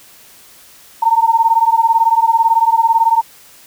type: beating tone pair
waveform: sine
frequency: 902 / 920 Hz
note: A5 / A#5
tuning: +43 / -23 cents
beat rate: 18 Hz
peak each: -12 dBFS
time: 1.02-3.22 s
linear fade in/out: 10 ms
effects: white hiss -43 dBFS RMS until 3.66 s